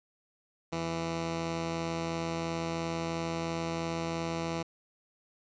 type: tone pair together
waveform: 10% pulse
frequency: 82.95 / 165.9 Hz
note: E2 / E3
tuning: +11 / +11 cents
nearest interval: octave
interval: 1200 cents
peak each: -34 / -25 dBFS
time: 0.72-4.63 s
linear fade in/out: 10 ms
effects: resampled to 16000 Hz + 10-bit